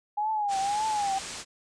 sine tone with vibrato, 823 Hz, G#5, 16 cents flat, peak -25 dBFS, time 0.17-1.19 s, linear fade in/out 10 ms, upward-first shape triangle, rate 1.8 Hz, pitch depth 120 cents each way
white low-pass noise, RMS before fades -39 dBFS, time 0.48-1.45 s, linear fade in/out 50 ms, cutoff 8700 Hz, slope 48 dB/octave
effects none

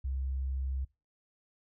sine tone, 66.3 Hz, C2, 23 cents sharp, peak -31 dBFS, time 0.04-0.85 s, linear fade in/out 10 ms, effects noise-tail reverb RT60 0.3 s tail -24 dB re dry

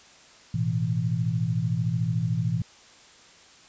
sine chord, A suspended second, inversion none, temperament equal, 110 / 123.47 / 164.81 Hz, A2 / B2 / E3, 0 / 0 / 0 cents, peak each -28 / -27 / -27 dBFS, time 0.54-2.62 s, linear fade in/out 5 ms, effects white hiss -52 dBFS RMS until 3.68 s + resampled to 16000 Hz

